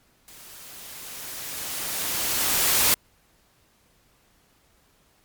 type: noise with level ramp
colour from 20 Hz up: white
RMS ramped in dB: -47 to -18 dBFS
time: 0.28-2.94 s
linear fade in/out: 0 ms
effects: pink hiss -62 dBFS RMS until 5.24 s + MP3 96 kbps